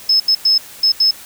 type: tone bursts at uneven times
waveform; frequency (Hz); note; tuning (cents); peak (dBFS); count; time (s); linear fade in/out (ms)
sine; 5200; E8; -24; -9; 5; 0.09-0.2 / 0.28-0.35 / 0.45-0.58 / 0.83-0.92 / 1-1.11; 5
effects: white hiss -37 dBFS RMS until 1.25 s